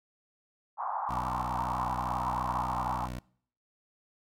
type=band-pass noise; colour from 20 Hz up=white; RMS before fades=-33 dBFS; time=0.77-3.09 s; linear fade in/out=50 ms; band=780 to 1100 Hz; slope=48 dB/octave
type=tone with vibrato; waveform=15% pulse; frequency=62.1 Hz; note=B1; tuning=10 cents sharp; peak=-30 dBFS; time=1.09-3.19 s; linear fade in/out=5 ms; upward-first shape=triangle; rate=7.7 Hz; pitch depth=35 cents each way
effects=noise-tail reverb RT60 0.6 s tail -24 dB re dry